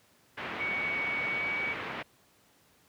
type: low-pass noise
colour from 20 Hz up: white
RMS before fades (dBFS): -38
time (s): 0.37-2.03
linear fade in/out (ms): 10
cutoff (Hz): 2500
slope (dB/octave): 24
type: tone with pitch glide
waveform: sine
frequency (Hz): 2241 to 2264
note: C#7 to C#7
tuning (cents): +18 to +36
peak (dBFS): -30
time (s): 0.59-1.74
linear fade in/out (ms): 20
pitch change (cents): +18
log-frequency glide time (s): 1.28-1.48
effects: pink hiss -64 dBFS RMS until 2.88 s + high-pass 100 Hz 12 dB/octave